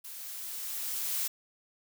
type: noise with level ramp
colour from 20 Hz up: blue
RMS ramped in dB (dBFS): -44 to -31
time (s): 0.04-1.28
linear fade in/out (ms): 10
effects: none